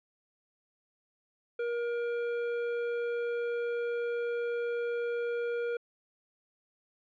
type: tone with hard clipping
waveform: sine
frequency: 474 Hz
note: A#4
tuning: 29 cents sharp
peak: -32 dBFS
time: 1.59-5.77 s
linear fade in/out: 5 ms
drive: 11 dB
effects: low-pass 3000 Hz 12 dB/octave